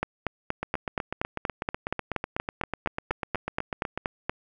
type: two click trains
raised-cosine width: 0.5 ms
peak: -14 / -11 dBFS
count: 28 / 19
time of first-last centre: 0.63-3.976 / 0.03-4.295 s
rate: 8.07 / 4.22 Hz
effects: none